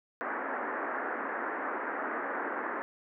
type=band-pass noise; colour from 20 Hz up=white; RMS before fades=-35 dBFS; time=0.21-2.82 s; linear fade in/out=0 ms; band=240 to 1800 Hz; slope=48 dB/octave; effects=none